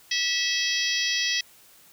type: harmonic tone with a mistuned harmonic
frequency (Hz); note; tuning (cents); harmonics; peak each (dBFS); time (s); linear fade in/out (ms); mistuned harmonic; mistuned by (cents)
650; E5; -24; 3 / 4 / 5 / 6 / 7 / 8 / 9; -29 / -31 / -29 / -33 / -32 / -30 / -34; 0.11-1.41; 5; 8; -17
effects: white hiss -54 dBFS RMS until 1.92 s